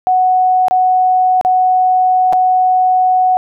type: tone with dropouts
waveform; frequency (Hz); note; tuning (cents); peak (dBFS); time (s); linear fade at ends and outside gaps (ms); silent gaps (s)
sine; 740; F#5; 0; -8; 0.07-3.37; 0; 0.683-0.71 / 1.412-1.449 / 2.326-2.332
effects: none